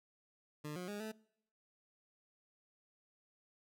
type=tone with pitch steps; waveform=20% pulse; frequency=150 / 180 / 205.9 / 218 Hz; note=D3 / F#3 / G#3 / A3; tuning=+37 / -47 / -15 / -16 cents; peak=-37 dBFS; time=0.64-1.12 s; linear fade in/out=10 ms; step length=120 ms; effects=noise-tail reverb RT60 0.7 s tail -23 dB re dry